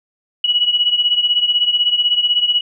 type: beating tone pair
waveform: sine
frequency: 2923 / 2939 Hz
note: F#7 / F#7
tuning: -22 / -12 cents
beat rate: 16 Hz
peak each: -14 / -18 dBFS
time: 0.44-2.61 s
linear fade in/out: 5 ms
effects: none